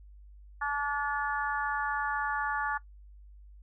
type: harmonic tone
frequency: 288 Hz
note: D4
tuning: 34 cents flat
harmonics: 3 / 4 / 5 / 6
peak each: -34 / -34 / -34 / -34 dBFS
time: 0.61-2.78 s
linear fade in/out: 10 ms
effects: noise-tail reverb RT60 0.1 s tail -19 dB re dry + added 50 Hz sine -49 dBFS peak until 3.62 s